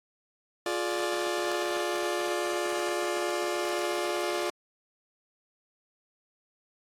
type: chord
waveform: sawtooth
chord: D diminished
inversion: first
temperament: just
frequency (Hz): 352.4 / 422.9 / 587.3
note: F4 / Ab4 / D5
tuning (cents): +16 / +31 / 0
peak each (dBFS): -27 / -31 / -29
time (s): 0.66-4.5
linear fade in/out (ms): 2
effects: low-pass 11000 Hz 12 dB/octave + AAC 48 kbps